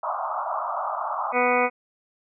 white band-pass noise, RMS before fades -28 dBFS, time 0.03-1.33 s, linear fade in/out 5 ms, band 610 to 1300 Hz, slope 96 dB/octave
harmonic tone, 247.1 Hz, B3, 1 cent sharp, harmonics 1 / 2 / 3 / 4 / 5 / 6 / 8 / 9 / 10, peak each -30 / -23 / -25 / -27 / -27 / -32 / -31 / -27 / -30 dBFS, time 1.32-1.7 s, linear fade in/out 50 ms
effects none

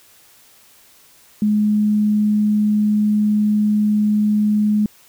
sine tone, 210.4 Hz, G#3, 23 cents sharp, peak -13 dBFS, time 1.42-4.86 s, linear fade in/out 2 ms, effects white hiss -50 dBFS RMS until 5.08 s

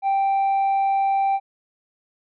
sine tone with tanh clipping, 784 Hz, G5, in tune, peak -18 dBFS, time 0.02-1.4 s, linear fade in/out 50 ms, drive 2 dB, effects none

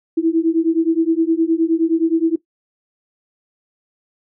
sine beating tone pair, 322.7 / 332.3 Hz, E4 / E4, -37 / +14 cents, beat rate 9.6 Hz, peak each -16 dBFS, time 0.17-2.36 s, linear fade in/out 10 ms, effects noise-tail reverb RT60 0.1 s tail -17 dB re dry

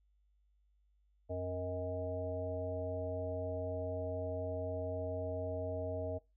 harmonic tone with a mistuned harmonic, 90.4 Hz, F#2, 40 cents flat, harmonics 1 / 3 / 5 / 7 / 9, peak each -41 / -46 / -42 / -40 / -54 dBFS, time 1.29-6.19 s, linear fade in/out 20 ms, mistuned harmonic 5, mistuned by +44 cents, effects noise-tail reverb RT60 0.2 s tail -18 dB re dry + added 50 Hz sine -69 dBFS peak until 6.36 s

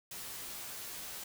white noise with comb filter, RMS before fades -44 dBFS, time 0.11-1.24 s, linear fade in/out 5 ms, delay 13 ms, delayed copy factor -0.65, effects none

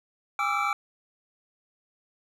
triangle tone cluster, 812 / 1171 / 1305 / 1355 / 2319 Hz, G#5 / D6 / E6 / E6 / D7, -39 / -5 / -18 / +47 / -22 cents, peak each -29 dBFS, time 0.39-0.73 s, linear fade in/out 2 ms, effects none

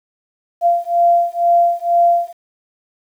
sine beating tone pair, 689 / 691.1 Hz, F5 / F5, -24 / -18 cents, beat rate 2.1 Hz, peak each -14 dBFS, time 0.61-2.33 s, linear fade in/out 50 ms, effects 8-bit

